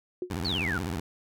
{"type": "tone with exponential decay", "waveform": "sine", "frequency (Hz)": 361.2, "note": "F#4", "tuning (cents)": -42, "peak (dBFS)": -25, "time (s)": [0.22, 0.33], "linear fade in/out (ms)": 2, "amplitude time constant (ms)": 23}
{"type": "tone with vibrato", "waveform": "15% pulse", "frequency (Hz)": 87.31, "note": "F2", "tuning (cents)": 0, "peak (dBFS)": -24, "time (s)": [0.3, 1], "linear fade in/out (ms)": 5, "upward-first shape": "sine", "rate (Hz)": 16, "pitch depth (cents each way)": 260}
{"type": "exponential sweep", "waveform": "sine", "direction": "down", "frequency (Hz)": [4600, 1349], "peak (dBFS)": -28, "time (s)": [0.45, 0.78], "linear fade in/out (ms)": 0}
{"effects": []}